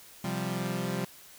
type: chord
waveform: sawtooth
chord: C suspended fourth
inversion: none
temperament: equal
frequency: 130.81 / 174.61 / 196 Hz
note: C3 / F3 / G3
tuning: 0 / 0 / 0 cents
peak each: -32 / -30 / -30 dBFS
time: 0.24-1.05 s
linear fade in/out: 5 ms
effects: white hiss -52 dBFS RMS until 1.38 s